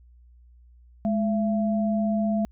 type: tone pair together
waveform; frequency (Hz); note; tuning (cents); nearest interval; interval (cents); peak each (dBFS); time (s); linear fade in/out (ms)
sine; 210.6 / 674; G#3 / E5; +24 / +38; octave + minor sixth; 2014; -22 / -28; 1.05-2.45; 0
effects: added 60 Hz sine -50 dBFS peak until 2.51 s